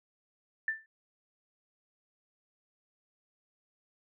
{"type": "tone with exponential decay", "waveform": "sine", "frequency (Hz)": 1773, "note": "A6", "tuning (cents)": 13, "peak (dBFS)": -25, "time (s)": [0.68, 0.86], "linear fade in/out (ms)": 2, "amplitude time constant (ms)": 38, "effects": []}